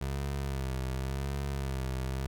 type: tone with vibrato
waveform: 25% pulse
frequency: 67.2 Hz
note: C2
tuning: 47 cents sharp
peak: -28 dBFS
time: 0.01-2.27 s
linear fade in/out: 5 ms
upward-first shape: sine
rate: 0.9 Hz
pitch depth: 60 cents each way
effects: none